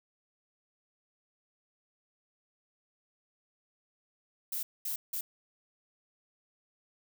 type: noise bursts at uneven times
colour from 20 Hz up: violet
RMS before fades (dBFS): -35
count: 3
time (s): 4.52-4.63 / 4.85-4.96 / 5.13-5.21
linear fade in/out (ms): 5
effects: none